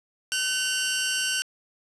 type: tone pair together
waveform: 15% pulse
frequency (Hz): 1524 / 2787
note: G6 / F7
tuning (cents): -49 / -4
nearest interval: minor seventh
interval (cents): 1045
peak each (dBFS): -20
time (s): 0.32-1.42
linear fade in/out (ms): 0
effects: resampled to 24000 Hz + 7-bit